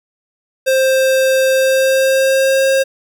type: tone with pitch glide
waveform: square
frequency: 527 to 536.5 Hz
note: C5 to C5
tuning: +12 to +43 cents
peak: -11 dBFS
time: 0.66-2.84 s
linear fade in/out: 20 ms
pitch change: +31 cents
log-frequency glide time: 1.53-2.62 s
effects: none